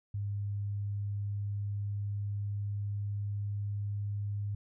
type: tone with pitch glide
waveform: sine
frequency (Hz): 101.5 to 102.21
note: G#2 to G#2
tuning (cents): -39 to -27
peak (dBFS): -32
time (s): 0.14-4.55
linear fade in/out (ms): 5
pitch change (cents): +12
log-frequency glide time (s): 0.31-4.32
effects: none